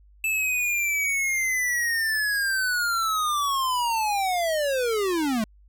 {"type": "linear sweep", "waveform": "square", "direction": "down", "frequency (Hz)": [2637, 207.7], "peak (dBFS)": -23, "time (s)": [0.24, 5.44], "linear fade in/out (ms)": 2, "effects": ["added 50 Hz sine -51 dBFS peak until 5.68 s"]}